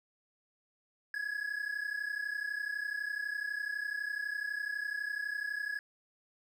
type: tone pair together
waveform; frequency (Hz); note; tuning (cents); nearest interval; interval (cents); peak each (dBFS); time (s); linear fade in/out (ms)
triangle; 1661.2 / 1693.2; G#6 / G#6; 0 / +33; unison; 33; -36 / -35; 1.14-5.79; 2
effects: 11-bit